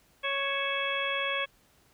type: harmonic tone with a mistuned harmonic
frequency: 554.4 Hz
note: C#5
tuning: in tune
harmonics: 1 / 2 / 3 / 4 / 5 / 6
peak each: -35 / -35 / -35 / -35 / -35 / -35 dBFS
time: 0.23-1.46 s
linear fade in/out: 20 ms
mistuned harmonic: 5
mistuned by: -97 cents
effects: pink hiss -64 dBFS RMS until 1.93 s